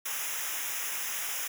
white noise with comb filter, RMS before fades -34 dBFS, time 0.05-1.48 s, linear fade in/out 10 ms, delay 0.23 ms, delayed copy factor -1, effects none

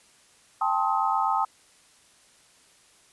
sine chord, A half-diminished seventh, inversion third, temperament just, 792 / 880 / 1056 / 1267.2 Hz, G5 / A5 / C6 / Eb6, +18 / 0 / +16 / +31 cents, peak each -27 / -26 / -30 / -27 dBFS, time 0.61-1.45 s, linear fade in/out 5 ms, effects white hiss -58 dBFS RMS until 3.12 s + resampled to 24000 Hz

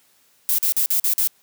violet noise bursts, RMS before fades -19 dBFS, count 6, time 0.49-1.274 s, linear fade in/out 0 ms, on 94 ms, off 44 ms, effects white hiss -59 dBFS RMS until 1.42 s + high-pass 100 Hz 12 dB/octave

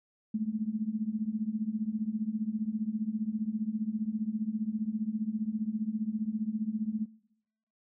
sine tone with tremolo, 216.8 Hz, A3, 25 cents flat, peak -25 dBFS, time 0.34-7.06 s, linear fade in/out 5 ms, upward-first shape triangle, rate 15 Hz, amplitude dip 90%, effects noise-tail reverb RT60 0.9 s tail -24 dB re dry

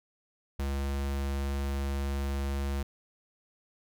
square tone, 69.3 Hz, C#2, in tune, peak -30 dBFS, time 0.59-2.83 s, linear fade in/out 5 ms, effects none

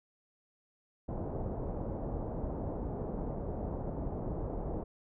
pink low-pass noise, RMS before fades -37 dBFS, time 1.08-4.84 s, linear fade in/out 10 ms, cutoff 770 Hz, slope 24 dB/octave, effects none

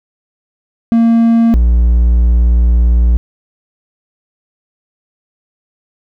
triangle tone pair in turn, 230 / 58.88 Hz, A#3 / A#1, -23 / +18 cents, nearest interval 2 octaves, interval 2359 cents, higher first, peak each -4 dBFS, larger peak neither, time 0.92-1.54 / 1.54-3.17 s, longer second, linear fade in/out 0 ms, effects none

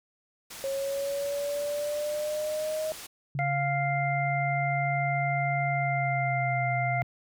white low-pass noise, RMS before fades -43 dBFS, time 0.5-3.07 s, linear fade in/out 10 ms, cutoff 11000 Hz, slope 12 dB/octave
sine linear sweep, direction up, 543 to 628 Hz, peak -28 dBFS, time 0.64-2.92 s, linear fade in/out 0 ms
sine tone with pitch glide, 140.3 to 128.66 Hz, C#3 to C3, +21 to -29 cents, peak -29 dBFS, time 3.35-7.03 s, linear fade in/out 2 ms, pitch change -150 cents, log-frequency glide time 5.71-6.68 s
harmonic tone, 698.5 Hz, F5, in tune, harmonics 1 / 2 / 3, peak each -28 / -39 / -31 dBFS, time 3.39-7.02 s, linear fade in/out 0 ms
effects none

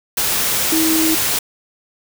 sine tone in noise, 320 Hz, D#4, 49 cents sharp, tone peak -15 dBFS, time 0.72-1.15 s, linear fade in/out 5 ms, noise white, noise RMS -18 dBFS, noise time 0.17-1.39 s, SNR 0 dB, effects none

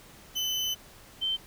35% pulse / sine tone pair in turn, 3028 / 3104 Hz, F#7 / G7, +39 / -18 cents, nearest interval unison, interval 43 cents, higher second, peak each -26 dBFS, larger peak neither, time 0.35-0.75 / 1.21-1.37 s, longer first, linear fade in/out 20 ms, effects pink hiss -52 dBFS RMS until 1.46 s

